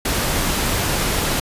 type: noise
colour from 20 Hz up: pink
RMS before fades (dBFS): -20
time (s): 0.05-1.4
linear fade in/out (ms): 5
effects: resampled to 32000 Hz